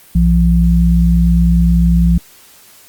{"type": "tone pair together", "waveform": "sine", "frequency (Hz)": [60.84, 171.4], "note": ["B1", "F3"], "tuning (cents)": [-25, -32], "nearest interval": "octave + tritone", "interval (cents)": 1793, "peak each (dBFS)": -10, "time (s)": [0.15, 2.18], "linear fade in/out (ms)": 5, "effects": ["white hiss -43 dBFS RMS until 2.88 s", "Opus 32 kbps"]}